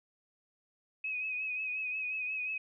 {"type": "tone with vibrato", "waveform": "sine", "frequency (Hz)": 2531, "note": "D#7", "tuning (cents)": 29, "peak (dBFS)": -33, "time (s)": [1.04, 2.58], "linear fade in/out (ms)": 5, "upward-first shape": "triangle", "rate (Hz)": 5.6, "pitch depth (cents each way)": 52, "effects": []}